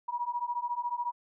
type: beating tone pair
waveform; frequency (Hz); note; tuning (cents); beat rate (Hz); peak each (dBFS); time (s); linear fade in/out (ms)
sine; 955 / 969; A#5 / B5; +42 / -33; 14; -34 / -33; 0.08-1.12; 10
effects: none